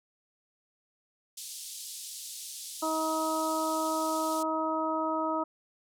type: band-pass noise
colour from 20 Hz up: white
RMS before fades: -42 dBFS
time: 1.37-4.43 s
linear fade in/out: 5 ms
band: 3600 to 11000 Hz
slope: 24 dB/octave
type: harmonic tone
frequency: 317.3 Hz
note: D#4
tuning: 34 cents sharp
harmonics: 1 / 2 / 3 / 4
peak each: -33 / -33 / -33 / -33 dBFS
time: 2.82-5.44 s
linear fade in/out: 10 ms
effects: none